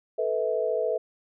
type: chord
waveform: sine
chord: A suspended second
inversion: none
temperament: equal with one note detuned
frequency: 440 / 493.9 / 646.8 Hz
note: A4 / B4 / E5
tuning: 0 / 0 / -33 cents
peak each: -28 dBFS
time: 0.18-0.98 s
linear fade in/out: 10 ms
effects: none